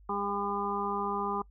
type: harmonic tone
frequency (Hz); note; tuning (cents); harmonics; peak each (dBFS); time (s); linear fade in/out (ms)
201.6; G3; +49; 1 / 2 / 4 / 5 / 6; -38 / -36 / -36 / -36 / -35; 0.09-1.42; 5
effects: noise-tail reverb RT60 0.1 s tail -23 dB re dry + added 50 Hz sine -53 dBFS peak until 1.5 s